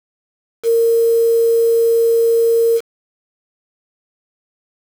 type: tone with quantisation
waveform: sine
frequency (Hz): 460.7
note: A#4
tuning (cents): -20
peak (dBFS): -10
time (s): 0.63-2.81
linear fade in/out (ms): 50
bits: 5
effects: none